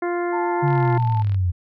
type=harmonic tone; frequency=349.2 Hz; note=F4; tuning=in tune; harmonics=1 / 2 / 3 / 4 / 5 / 6; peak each=-22 / -28 / -32 / -34 / -36 / -38 dBFS; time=0.02-0.98 s; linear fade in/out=5 ms
type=tone with vibrato; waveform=sine; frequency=887 Hz; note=A5; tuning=14 cents sharp; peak=-24 dBFS; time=0.32-1.23 s; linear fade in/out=20 ms; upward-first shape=sine; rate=7.8 Hz; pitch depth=25 cents each way
type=linear sweep; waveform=sine; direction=down; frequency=145.5 to 85.9 Hz; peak=-17 dBFS; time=0.62-1.52 s; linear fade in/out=20 ms
type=click train; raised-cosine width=0.3 ms; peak=-25 dBFS; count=28; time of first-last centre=0.68-1.345 s; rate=40.6 Hz
effects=none